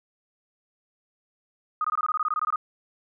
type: tone bursts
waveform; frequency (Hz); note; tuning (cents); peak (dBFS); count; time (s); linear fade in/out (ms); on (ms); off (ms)
sine; 1244.5; D#6; 0; -22; 14; 1.81-2.559; 2; 34; 21
effects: none